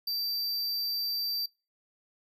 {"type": "tone", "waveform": "square", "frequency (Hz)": 4672, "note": "D8", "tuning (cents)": -10, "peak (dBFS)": -30, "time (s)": [0.07, 1.46], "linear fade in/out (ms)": 5, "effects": ["noise-tail reverb RT60 0.3 s tail -26 dB re dry"]}